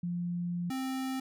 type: tone pair in turn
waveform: sine / square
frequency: 174.61 / 262.7 Hz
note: F3 / C4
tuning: 0 / +7 cents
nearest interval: perfect fifth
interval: 707 cents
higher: second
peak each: -31 / -33 dBFS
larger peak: first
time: 0.03-0.7 / 0.7-1.2 s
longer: first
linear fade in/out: 5 ms
effects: none